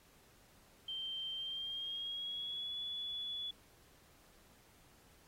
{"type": "tone with pitch glide", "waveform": "sine", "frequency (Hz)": [3136, 3420], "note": ["G7", "A7"], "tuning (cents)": [0, -50], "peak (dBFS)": -39, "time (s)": [0.88, 3.51], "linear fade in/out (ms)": 5, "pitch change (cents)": 150, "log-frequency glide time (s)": [1.35, 2.8], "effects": ["pink hiss -66 dBFS RMS until 5.27 s", "AAC 48 kbps"]}